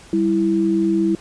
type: tone pair together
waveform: sine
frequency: 196 / 329.6 Hz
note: G3 / E4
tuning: 0 / 0 cents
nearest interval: major sixth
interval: 900 cents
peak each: -20 / -16 dBFS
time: 0.13-1.15 s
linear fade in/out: 2 ms
effects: pink hiss -44 dBFS RMS until 1.2 s + resampled to 22050 Hz